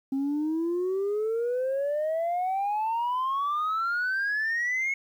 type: exponential sweep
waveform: sine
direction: up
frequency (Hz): 266.2 to 2197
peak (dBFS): -23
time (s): 0.12-4.94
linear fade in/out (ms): 5
effects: tanh soft clip ceiling -23 dBFS + 10-bit